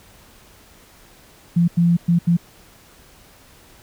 sine tone bursts at uneven times, 171.4 Hz, F3, 32 cents flat, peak -12 dBFS, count 4, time 1.56-1.68 / 1.77-1.97 / 2.08-2.19 / 2.27-2.37 s, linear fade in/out 10 ms, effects pink hiss -49 dBFS RMS until 3.82 s

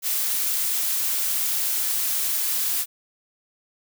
blue noise, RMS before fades -24 dBFS, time 0.02-2.86 s, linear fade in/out 50 ms, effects none

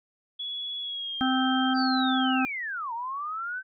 sine tone with pitch glide, 3379 to 3171 Hz, G#7 to G7, +29 to +19 cents, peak -31 dBFS, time 0.39-1.74 s, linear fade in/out 10 ms, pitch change -110 cents, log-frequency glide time 0.81-1.26 s
harmonic tone, 260 Hz, C4, 11 cents flat, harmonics 1 / 3 / 5 / 6, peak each -24 / -29 / -31 / -32 dBFS, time 1.21-2.45 s, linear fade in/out 0 ms
sine linear two-way sweep, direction down then up, 4761 to 900 to 1554 Hz, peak -30 dBFS, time 1.74-3.63 s, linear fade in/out 50 ms, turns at 2.93 s
effects none

